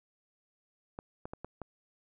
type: clicks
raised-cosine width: 1 ms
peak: -26 dBFS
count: 5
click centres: 0.989 / 1.255 / 1.335 / 1.446 / 1.617 s
effects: none